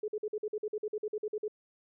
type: tone bursts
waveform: sine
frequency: 424.8 Hz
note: G#4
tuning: 39 cents sharp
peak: -31 dBFS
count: 15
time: 0.03-1.481 s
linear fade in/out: 5 ms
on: 51 ms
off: 49 ms
effects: none